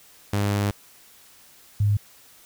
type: tone pair in turn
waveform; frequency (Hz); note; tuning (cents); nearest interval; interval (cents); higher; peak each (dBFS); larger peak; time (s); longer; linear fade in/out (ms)
sawtooth / sine; 101.8 / 102.98; G#2 / G#2; -34 / -14; unison; 20; second; -17; neither; 0.33-0.71 / 1.8-1.97; first; 5
effects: white hiss -52 dBFS RMS until 2.45 s